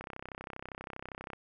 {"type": "click train", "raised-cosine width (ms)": 0.5, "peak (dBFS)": -26, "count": 44, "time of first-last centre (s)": [0.01, 1.333], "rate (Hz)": 32.5, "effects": []}